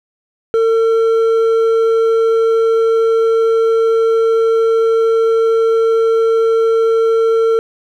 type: tone with hard clipping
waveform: sine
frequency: 452.2 Hz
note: A4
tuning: 47 cents sharp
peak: -11 dBFS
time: 0.54-7.59 s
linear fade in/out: 0 ms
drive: 5 dB
effects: none